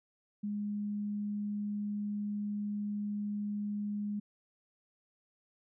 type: tone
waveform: sine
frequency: 206.6 Hz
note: G#3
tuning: 9 cents flat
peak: -33 dBFS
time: 0.43-4.2 s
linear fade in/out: 10 ms
effects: none